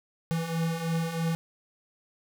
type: beating tone pair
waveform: square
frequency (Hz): 162.7 / 165.8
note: E3 / E3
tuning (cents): -22 / +10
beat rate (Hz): 3.1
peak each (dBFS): -34 / -29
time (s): 0.31-1.35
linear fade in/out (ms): 0
effects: none